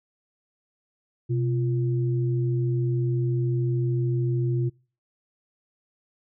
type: tone pair together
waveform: sine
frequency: 126.72 / 346.6 Hz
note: B2 / F4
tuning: +45 / -13 cents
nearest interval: octave + perfect fourth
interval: 1742 cents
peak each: -22 / -30 dBFS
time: 1.29-4.7 s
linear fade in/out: 20 ms
effects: noise-tail reverb RT60 0.4 s tail -26 dB re dry